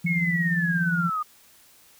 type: tone with tremolo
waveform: sine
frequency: 171.2 Hz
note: F3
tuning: 34 cents flat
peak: -20 dBFS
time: 0.04-1.1 s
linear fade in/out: 10 ms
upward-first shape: sine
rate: 17 Hz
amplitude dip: 65%
type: linear sweep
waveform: sine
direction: down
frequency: 2200 to 1209 Hz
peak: -24 dBFS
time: 0.06-1.23 s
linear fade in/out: 10 ms
effects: white hiss -55 dBFS RMS until 1.99 s